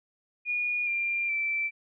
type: tone with pitch steps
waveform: sine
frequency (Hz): 2442 / 2386 / 2332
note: D#7 / D7 / D7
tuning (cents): -33 / +27 / -13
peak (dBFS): -26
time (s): 0.45-1.71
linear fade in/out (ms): 50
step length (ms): 420
effects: none